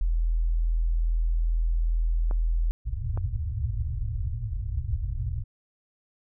sine tone, 41.2 Hz, E1, in tune, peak -21 dBFS, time 0.01-2.71 s, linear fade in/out 0 ms
clicks, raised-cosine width 1 ms, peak -23 dBFS, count 2, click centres 2.311 / 3.175 s
white low-pass noise, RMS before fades -29 dBFS, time 2.85-5.44 s, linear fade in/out 20 ms, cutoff 120 Hz, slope 96 dB/octave
effects none

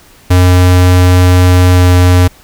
square tone with pitch glide, 90.4 to 89.83 Hz, F#2 to F2, -40 to +49 cents, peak -4 dBFS, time 0.3-2.28 s, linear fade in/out 10 ms, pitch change -11 cents, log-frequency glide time 1.69-1.96 s, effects pink hiss -41 dBFS RMS until 2.43 s

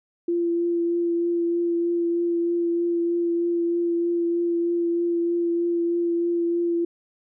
sine tone with vibrato, 342.1 Hz, F4, 36 cents flat, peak -20 dBFS, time 0.28-6.85 s, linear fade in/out 5 ms, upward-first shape triangle, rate 3.2 Hz, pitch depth 15 cents each way, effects none

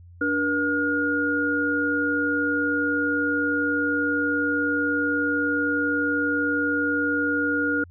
sine tone cluster, 291.7 / 479.2 / 1428 Hz, D4 / A#4 / F6, -12 / +48 / +38 cents, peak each -25 / -29 / -23 dBFS, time 0.21-7.84 s, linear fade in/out 5 ms, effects added 87 Hz sine -44 dBFS peak until 7.9 s

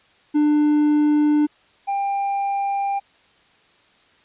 triangle tone pair in turn, 298.1 / 795.8 Hz, D4 / G5, +26 / +26 cents, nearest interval octave + perfect fourth, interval 1700 cents, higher second, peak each -12 / -18 dBFS, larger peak first, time 0.34-1.47 / 1.87-3 s, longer neither, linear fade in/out 20 ms, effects white hiss -56 dBFS RMS until 4.24 s + resampled to 8000 Hz

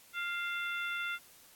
harmonic tone with a mistuned harmonic, 698.5 Hz, F5, in tune, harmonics 2 / 3 / 4 / 5, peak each -36 / -40 / -42 / -44 dBFS, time 0.13-1.19 s, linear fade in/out 50 ms, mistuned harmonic 4, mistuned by -49 cents, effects white hiss -59 dBFS RMS until 1.55 s + AAC 64 kbps

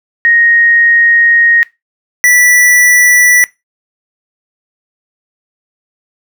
sine / square tone pair in turn, 1869 / 1963.4 Hz, A#6 / B6, +4 / -11 cents, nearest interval minor second, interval 85 cents, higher second, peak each -5 dBFS, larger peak neither, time 0.25-1.63 / 2.24-3.44 s, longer first, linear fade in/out 0 ms, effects noise-tail reverb RT60 0.2 s tail -19 dB re dry

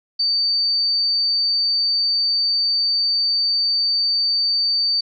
sine tone, 4594 Hz, D8, 39 cents flat, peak -16 dBFS, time 0.19-5.01 s, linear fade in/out 10 ms, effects none

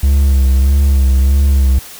triangle tone with vibrato, 67.7 Hz, C#2, 40 cents flat, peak -5 dBFS, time 0.03-1.79 s, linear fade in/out 5 ms, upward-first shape sine, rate 1.6 Hz, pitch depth 56 cents each way, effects white hiss -33 dBFS RMS until 1.99 s

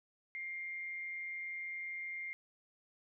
sine tone with amplitude modulation, 2115 Hz, C7, 18 cents sharp, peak -38 dBFS, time 0.35-2.33 s, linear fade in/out 0 ms, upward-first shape sine, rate 173 Hz, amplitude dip 35%, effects none

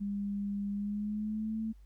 sine tone with pitch glide, 201.6 to 221.1 Hz, G3 to A3, +49 to +9 cents, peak -32 dBFS, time 0-1.73 s, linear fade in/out 20 ms, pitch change +160 cents, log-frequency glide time 0.72-1.6 s, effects added 50 Hz sine -52 dBFS peak until 1.85 s + pink hiss -75 dBFS RMS until 1.85 s

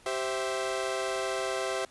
sawtooth chord, C major, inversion second, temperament equal with one note detuned, 388.6 / 523.3 / 659.3 Hz, G4 / C5 / E5, -15 / 0 / 0 cents, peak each -30 dBFS, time 0.06-1.85 s, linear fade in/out 2 ms, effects pink hiss -57 dBFS RMS until 1.9 s + resampled to 24000 Hz

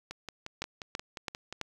two click trains, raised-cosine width 0.2 ms, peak -22 / -16 dBFS, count 9 / 4, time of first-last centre 0.11-1.526 / 0.62-1.613 s, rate 5.65 / 3.02 Hz, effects 8-bit

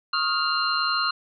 sine tone cluster, 1099 / 1253 / 1404 / 2796 / 4159 Hz, C#6 / D#6 / F6 / F7 / C8, -15 / +12 / +9 / +1 / -11 cents, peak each -30 / -27 / -27 / -32 / -26 dBFS, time 0.13-1.11 s, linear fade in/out 5 ms, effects none

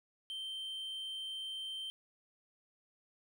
triangle tone, 3123 Hz, G7, 7 cents flat, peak -38 dBFS, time 0.3-1.9 s, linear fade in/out 0 ms, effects none

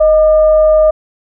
sine tone with frequency modulation, 622.3 Hz, D#5, in tune, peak -5 dBFS, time 0-0.91 s, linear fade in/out 10 ms, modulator 579 Hz, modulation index 0.26, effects none

